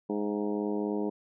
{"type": "harmonic tone with a mistuned harmonic", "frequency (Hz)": 103.83, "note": "G#2", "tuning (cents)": 0, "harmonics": [2, 3, 4, 5, 6, 7, 8, 9], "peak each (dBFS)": [-33, -33, -33, -40, -44, -45, -47, -45], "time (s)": [0.09, 1.1], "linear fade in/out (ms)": 10, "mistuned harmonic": 6, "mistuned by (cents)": 43, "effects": []}